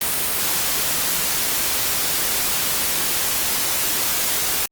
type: noise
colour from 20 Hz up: white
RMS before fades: -21 dBFS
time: 0.01-4.66 s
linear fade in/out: 5 ms
effects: Opus 32 kbps